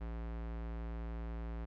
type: tone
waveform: square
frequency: 56.9 Hz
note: A#1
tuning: 41 cents flat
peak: -40 dBFS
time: 0-1.66 s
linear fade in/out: 20 ms
effects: low-pass 2000 Hz 12 dB/octave